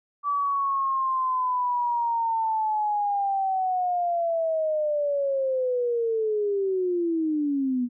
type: linear sweep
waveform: sine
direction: down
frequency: 1157 to 239.4 Hz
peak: -22 dBFS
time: 0.23-7.89 s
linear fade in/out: 50 ms
effects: none